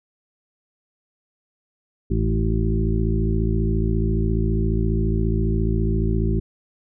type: harmonic tone with a mistuned harmonic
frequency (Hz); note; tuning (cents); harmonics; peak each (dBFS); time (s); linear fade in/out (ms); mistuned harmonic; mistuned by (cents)
54.6; A1; -13; 1 / 2 / 3 / 4 / 6 / 7; -21 / -24 / -26 / -27 / -29 / -29; 2.1-6.4; 10; 1; -72
effects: none